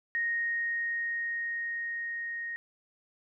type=tone with level ramp; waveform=sine; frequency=1864.7 Hz; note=A#6; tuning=in tune; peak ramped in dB=-27 to -34 dBFS; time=0.15-2.56 s; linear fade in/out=0 ms; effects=none